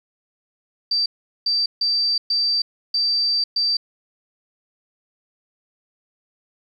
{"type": "tone bursts at uneven times", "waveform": "sine", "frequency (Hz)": 4662, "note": "D8", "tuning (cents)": -14, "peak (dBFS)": -17, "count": 6, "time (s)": [[0.91, 1.06], [1.46, 1.66], [1.81, 2.18], [2.3, 2.62], [2.94, 3.44], [3.56, 3.77]], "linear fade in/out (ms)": 5, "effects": ["9-bit"]}